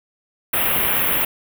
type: band-stop noise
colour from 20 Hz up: white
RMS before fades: -19 dBFS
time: 0.53-1.25 s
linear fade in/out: 5 ms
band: 3200 to 11000 Hz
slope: 48 dB/octave
effects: none